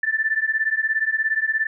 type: beating tone pair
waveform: sine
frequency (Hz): 1757 / 1774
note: A6 / A6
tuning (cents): -3 / +14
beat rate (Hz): 17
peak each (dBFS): -22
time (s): 0.03-1.67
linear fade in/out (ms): 5
effects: none